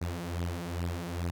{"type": "beating tone pair", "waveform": "sawtooth", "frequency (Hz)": [84.9, 87.3], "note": ["F2", "F2"], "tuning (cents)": [-48, 0], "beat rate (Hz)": 2.4, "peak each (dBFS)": [-32, -31], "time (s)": [0.01, 1.31], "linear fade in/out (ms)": 10, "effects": []}